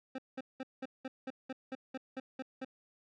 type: tone bursts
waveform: 25% pulse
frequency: 262.4 Hz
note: C4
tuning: 5 cents sharp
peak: -34 dBFS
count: 12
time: 0.15-2.648 s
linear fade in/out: 5 ms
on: 34 ms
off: 190 ms
effects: low-pass 3000 Hz 12 dB/octave